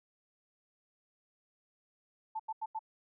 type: tone bursts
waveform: sine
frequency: 880 Hz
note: A5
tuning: in tune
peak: -34 dBFS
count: 4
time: 2.35-2.792 s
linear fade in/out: 10 ms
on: 46 ms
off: 86 ms
effects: none